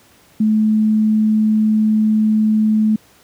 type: tone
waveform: sine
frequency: 216 Hz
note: A3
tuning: 32 cents flat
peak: -11 dBFS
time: 0.4-2.96 s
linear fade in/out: 5 ms
effects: pink hiss -50 dBFS RMS until 3.23 s + high-pass 80 Hz 12 dB/octave